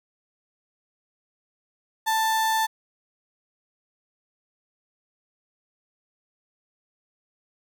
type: tone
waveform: 35% pulse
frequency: 885 Hz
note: A5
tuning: 10 cents sharp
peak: -19 dBFS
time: 2.06-2.67 s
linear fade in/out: 20 ms
effects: none